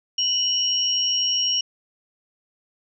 sine tone pair together, 2960 / 5588 Hz, F#7 / F8, 0 / 0 cents, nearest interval major seventh, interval 1100 cents, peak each -22 dBFS, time 0.18-1.61 s, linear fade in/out 5 ms, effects none

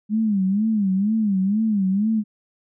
sine tone with vibrato, 204.6 Hz, G#3, 26 cents flat, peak -17 dBFS, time 0.09-2.24 s, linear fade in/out 50 ms, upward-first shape sine, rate 2.1 Hz, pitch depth 150 cents each way, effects none

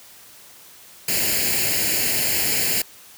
white noise with comb filter, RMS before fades -21 dBFS, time 1.08-2.82 s, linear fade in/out 5 ms, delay 0.42 ms, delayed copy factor +0.75, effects white hiss -46 dBFS RMS until 3.17 s + high-pass 60 Hz 12 dB/octave

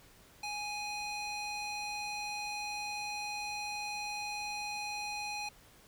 square tone with band-pass filter, 830.6 Hz, G#5, in tune, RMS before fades -39 dBFS, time 0.43-5.49 s, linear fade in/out 5 ms, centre 3400 Hz, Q 0.85, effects pink hiss -60 dBFS RMS until 5.87 s

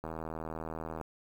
click train, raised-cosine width 1 ms, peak -25 dBFS, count 79, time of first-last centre 0.04-1.013 s, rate 80.2 Hz, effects 9-bit

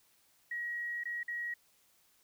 sine tone with dropouts, 1903 Hz, A#6, 35 cents sharp, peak -35 dBFS, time 0.51-1.54 s, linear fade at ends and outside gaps 5 ms, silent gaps 1.037-1.054 / 1.232-1.28 s, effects white hiss -69 dBFS RMS until 2.23 s

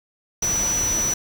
sine tone in noise, 5920 Hz, F#8, in tune, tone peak -20 dBFS, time 0.42-1.14 s, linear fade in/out 5 ms, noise pink, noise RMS -29 dBFS, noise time 0.42-1.14 s, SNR +6 dB, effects none

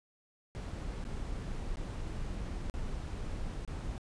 brown noise with dropouts, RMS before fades -38 dBFS, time 0.55-3.98 s, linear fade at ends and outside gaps 0 ms, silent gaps 1.041-1.051 / 1.758-1.77 / 2.698-2.74 / 3.65-3.676 s, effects resampled to 22050 Hz

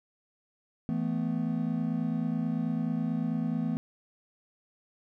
triangle chord, E suspended fourth, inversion none, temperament equal with one note detuned, 164.81 / 220 / 249.2 Hz, E3 / A3 / B3, 0 / 0 / +16 cents, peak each -30 dBFS, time 0.89-3.77 s, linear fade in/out 0 ms, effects none

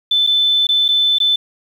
sine tone with dropouts, 3520 Hz, A7, in tune, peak -11 dBFS, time 0.11-1.36 s, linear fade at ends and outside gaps 5 ms, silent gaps 0.267-0.272 / 0.67-0.689 / 0.882-0.887 / 1.185-1.201 s, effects 7-bit

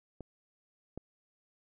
clicks, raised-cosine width 2 ms, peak -30 / -27 dBFS, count 2, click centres 0.207 / 0.976 s, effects none

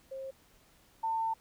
sine tone pair in turn, 534 / 898.1 Hz, C5 / A5, +35 / +35 cents, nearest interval major sixth, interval 900 cents, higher second, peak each -38 / -29 dBFS, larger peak second, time 0.11-0.31 / 1.03-1.34 s, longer second, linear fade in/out 10 ms, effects pink hiss -64 dBFS RMS until 1.4 s

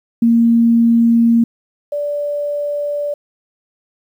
sine tone pair in turn, 232.1 / 582.5 Hz, A#3 / D5, -7 / -14 cents, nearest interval octave + major third, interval 1593 cents, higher second, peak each -8 / -17 dBFS, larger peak first, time 0.22-1.44 / 1.92-3.14 s, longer neither, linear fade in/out 5 ms, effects 8-bit

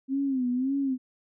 sine tone with vibrato, 261.6 Hz, C4, in tune, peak -24 dBFS, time 0.08-0.98 s, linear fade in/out 50 ms, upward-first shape sine, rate 1.8 Hz, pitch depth 110 cents each way, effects none

